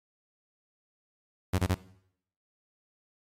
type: tone bursts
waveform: sawtooth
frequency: 92.5 Hz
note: F#2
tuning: in tune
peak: -19 dBFS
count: 3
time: 1.53-1.747 s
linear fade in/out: 10 ms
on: 55 ms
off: 26 ms
effects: noise-tail reverb RT60 0.7 s tail -19 dB re dry + MP3 64 kbps